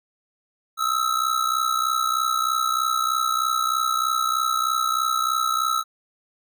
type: ring-modulated tone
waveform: square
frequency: 1304 Hz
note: E6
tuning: 19 cents flat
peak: -18 dBFS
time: 0.77-5.84 s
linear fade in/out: 50 ms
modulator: 31.6 Hz
effects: none